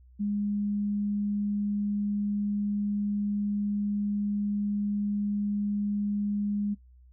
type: tone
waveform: sine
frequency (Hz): 205.1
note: G#3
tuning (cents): -21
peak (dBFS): -26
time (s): 0.19-6.75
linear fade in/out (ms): 20
effects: noise-tail reverb RT60 0.1 s tail -19 dB re dry + added 62 Hz sine -52 dBFS peak until 7.12 s